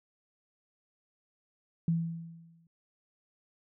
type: tone with exponential decay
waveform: sine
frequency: 166.1 Hz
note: E3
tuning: 13 cents sharp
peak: -23 dBFS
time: 1.88-2.67 s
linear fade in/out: 2 ms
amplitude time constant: 170 ms
effects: none